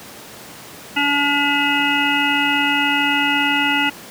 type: harmonic tone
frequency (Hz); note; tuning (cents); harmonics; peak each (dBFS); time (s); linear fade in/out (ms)
286.2; D4; -45; 1 / 3 / 5 / 7 / 9 / 10; -22 / -22 / -22 / -22 / -22 / -22; 0.96-3.9; 10
effects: pink hiss -37 dBFS RMS until 4.1 s + high-pass 150 Hz 12 dB/octave